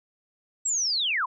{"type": "linear sweep", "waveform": "sine", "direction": "down", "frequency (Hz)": [7790, 911], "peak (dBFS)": -23, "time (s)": [0.65, 1.26], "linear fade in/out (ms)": 10, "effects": []}